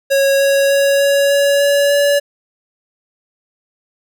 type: tone with pitch steps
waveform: square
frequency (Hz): 550 / 553.5 / 557 / 560.6 / 564.2 / 567.8 / 571.4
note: C#5 / C#5 / C#5 / C#5 / C#5 / C#5 / D5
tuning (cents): -14 / -3 / +8 / +19 / +30 / +41 / -48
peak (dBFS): -11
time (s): 0.1-2.2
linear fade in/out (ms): 20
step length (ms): 300
effects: none